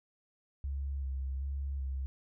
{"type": "tone with vibrato", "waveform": "sine", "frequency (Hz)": 67.9, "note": "C#2", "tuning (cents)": -35, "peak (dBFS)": -33, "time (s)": [0.64, 2.06], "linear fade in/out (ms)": 0, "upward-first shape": "square", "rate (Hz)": 1.3, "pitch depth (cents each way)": 30, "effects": []}